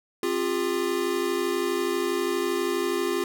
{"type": "tone cluster", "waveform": "square", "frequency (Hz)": [265.5, 351.3, 403.7], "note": ["C4", "F4", "G#4"], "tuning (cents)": [25, 10, -49], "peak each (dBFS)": [-34, -27, -29], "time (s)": [0.23, 3.24], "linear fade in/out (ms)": 2, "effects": []}